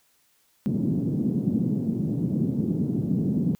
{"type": "band-pass noise", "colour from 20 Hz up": "white", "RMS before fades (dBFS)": -25, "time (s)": [0.66, 3.55], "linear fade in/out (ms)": 0, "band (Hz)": [140, 250], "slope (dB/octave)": 24, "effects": ["white hiss -65 dBFS RMS until 3.59 s"]}